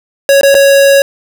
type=tone with dropouts; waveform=square; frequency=554.4 Hz; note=C#5; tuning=in tune; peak=-4 dBFS; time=0.29-1.02 s; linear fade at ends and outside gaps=1 ms; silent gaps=0.411-0.432 / 0.544-0.55 s; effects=none